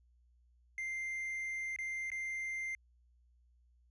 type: tone with dropouts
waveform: triangle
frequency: 2093 Hz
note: C7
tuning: in tune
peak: -35 dBFS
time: 0.78-2.75 s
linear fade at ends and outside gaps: 1 ms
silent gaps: 1.762-1.787 / 2.102-2.117 s
effects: added 60 Hz sine -65 dBFS peak until 3.9 s + resampled to 24000 Hz